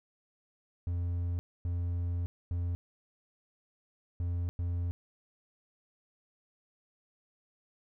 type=tone bursts at uneven times; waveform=triangle; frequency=87.1 Hz; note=F2; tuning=4 cents flat; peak=-28 dBFS; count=5; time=0.87-1.39 / 1.65-2.26 / 2.51-2.75 / 4.2-4.49 / 4.59-4.91 s; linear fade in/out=0 ms; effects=none